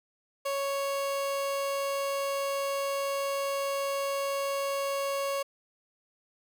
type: tone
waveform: 30% pulse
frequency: 554.4 Hz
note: C#5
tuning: in tune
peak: -26 dBFS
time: 0.45-5.43 s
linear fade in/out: 10 ms
effects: none